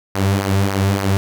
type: tone with flanger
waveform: sawtooth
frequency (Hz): 98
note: G2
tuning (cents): 0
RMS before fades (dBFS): -17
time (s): 0.15-1.17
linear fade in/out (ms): 0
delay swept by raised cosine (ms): 0.27 to 3.97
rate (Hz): 3.5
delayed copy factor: -0.6
effects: none